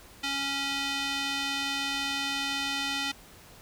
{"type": "tone with band-pass filter", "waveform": "square", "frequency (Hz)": 277.2, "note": "C#4", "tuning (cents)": 0, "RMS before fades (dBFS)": -31, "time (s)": [0.23, 3.12], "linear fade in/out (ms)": 10, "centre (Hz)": 3300, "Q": 1.3, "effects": ["pink hiss -52 dBFS RMS until 3.61 s"]}